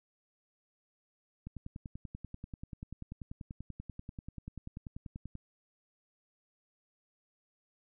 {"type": "click train", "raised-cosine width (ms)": 5, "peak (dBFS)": -30, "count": 41, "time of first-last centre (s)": [1.47, 5.353], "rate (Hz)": 10.3, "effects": []}